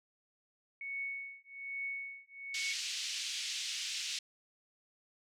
sine tone with tremolo, 2217 Hz, C#7, in tune, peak -35 dBFS, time 0.81-2.73 s, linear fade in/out 2 ms, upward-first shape triangle, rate 1.2 Hz, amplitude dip 100%
pink band-pass noise, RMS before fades -39 dBFS, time 2.54-4.19 s, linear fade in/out 5 ms, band 2600 to 6900 Hz, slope 24 dB/octave
effects none

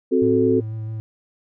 sine chord, F# diminished, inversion second, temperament equal, 261.6 / 370 / 440 Hz, C4 / F#4 / A4, 0 / 0 / 0 cents, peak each -19 dBFS, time 0.11-0.61 s, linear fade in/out 20 ms
triangle tone with vibrato, 110 Hz, A2, in tune, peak -24 dBFS, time 0.22-1 s, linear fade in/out 0 ms, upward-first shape sine, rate 6.1 Hz, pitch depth 17 cents each way
effects none

